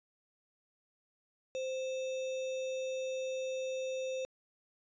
sine tone with sample-and-hold, 521 Hz, C5, 7 cents flat, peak -34 dBFS, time 1.55-4.25 s, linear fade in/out 0 ms, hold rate 3150 Hz, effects resampled to 16000 Hz

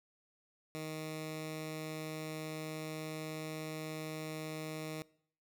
10% pulse tone with notch filter, 156.5 Hz, D#3, 10 cents sharp, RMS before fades -42 dBFS, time 0.75-5.02 s, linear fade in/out 0 ms, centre 880 Hz, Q 1.9, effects noise-tail reverb RT60 0.6 s tail -22 dB re dry

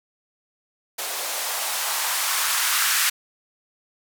violet noise with band-pass filter sweep, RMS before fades -24 dBFS, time 0.98-3.1 s, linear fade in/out 10 ms, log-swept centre 540 to 1500 Hz, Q 1.8, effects none

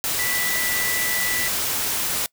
sine tone in noise, 1975.5 Hz, B6, in tune, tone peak -25 dBFS, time 0.19-1.48 s, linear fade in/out 0 ms, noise white, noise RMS -24 dBFS, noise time 0.04-2.26 s, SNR -4 dB, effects noise-tail reverb RT60 0.1 s tail -23 dB re dry

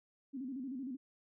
sine tone with vibrato, 261.6 Hz, C4, in tune, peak -39 dBFS, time 0.33-0.97 s, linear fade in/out 20 ms, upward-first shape square, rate 13 Hz, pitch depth 97 cents each way, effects none

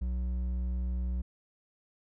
sine tone with hard clipping, 61.74 Hz, B1, in tune, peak -31 dBFS, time 0.01-1.22 s, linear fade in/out 10 ms, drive 6 dB, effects none

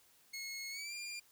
20% pulse tone with pitch glide, 2174 to 2398 Hz, C#7 to D7, -34 to +36 cents, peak -37 dBFS, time 0.33-1.2 s, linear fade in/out 10 ms, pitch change +170 cents, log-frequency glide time 0.7-0.94 s, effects white hiss -67 dBFS RMS until 1.31 s

